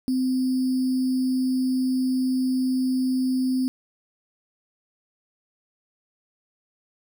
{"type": "tone with sample-and-hold", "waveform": "sine", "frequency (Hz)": 257.7, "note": "C4", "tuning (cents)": -26, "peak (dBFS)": -20, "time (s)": [0.08, 3.68], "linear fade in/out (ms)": 0, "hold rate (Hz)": 4900, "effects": []}